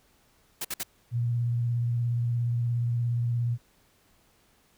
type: noise bursts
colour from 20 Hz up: white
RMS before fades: -32 dBFS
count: 3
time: 0.61-0.833 s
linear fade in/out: 5 ms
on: 37 ms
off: 56 ms
type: tone with vibrato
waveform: sine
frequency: 119.1 Hz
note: A#2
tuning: 38 cents sharp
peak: -24 dBFS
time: 1.11-3.58 s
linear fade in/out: 50 ms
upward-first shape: square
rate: 17 Hz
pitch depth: 18 cents each way
effects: pink hiss -64 dBFS RMS until 4.77 s